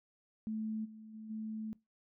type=tone with level steps; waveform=sine; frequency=218.2 Hz; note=A3; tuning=14 cents flat; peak=-35 / -49 / -45 / -38 dBFS; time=0.47-1.73 s; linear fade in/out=0 ms; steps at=0.84 / 1.13 / 1.29 s; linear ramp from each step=20 ms; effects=noise-tail reverb RT60 0.2 s tail -21 dB re dry